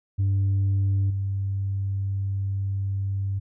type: tone with level steps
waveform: sine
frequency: 98 Hz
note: G2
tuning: in tune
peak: -17 / -23 dBFS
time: 0.18-3.4 s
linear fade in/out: 20 ms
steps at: 1.1 s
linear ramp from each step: 5 ms
effects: tanh soft clip ceiling -18 dBFS